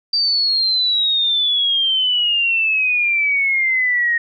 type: exponential sweep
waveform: sine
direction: down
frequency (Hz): 4683 to 1861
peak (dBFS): -14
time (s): 0.13-4.18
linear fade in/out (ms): 5
effects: none